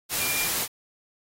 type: tone in noise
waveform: sine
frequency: 2393 Hz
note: D7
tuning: 32 cents sharp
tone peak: -31 dBFS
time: 0.18-0.5 s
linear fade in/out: 50 ms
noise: white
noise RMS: -27 dBFS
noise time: 0.09-0.68 s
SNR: -7 dB
effects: AAC 48 kbps